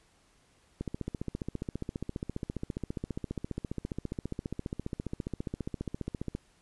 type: click train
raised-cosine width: 3 ms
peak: -21 dBFS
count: 83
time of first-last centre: 0.81-6.351 s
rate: 14.8 Hz
effects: pink hiss -66 dBFS RMS until 6.61 s + resampled to 24000 Hz